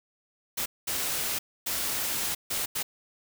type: noise bursts at uneven times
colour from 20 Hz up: white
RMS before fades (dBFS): -30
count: 5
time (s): 0.57-0.66 / 0.87-1.39 / 1.66-2.35 / 2.5-2.66 / 2.75-2.83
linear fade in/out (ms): 10
effects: none